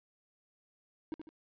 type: tone with echo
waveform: triangle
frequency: 314.2 Hz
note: D#4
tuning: 17 cents sharp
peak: -33 dBFS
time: 1.12-1.14 s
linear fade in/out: 0 ms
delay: 75 ms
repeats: 2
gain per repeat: -7 dB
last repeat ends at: 1.29 s
effects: resampled to 11025 Hz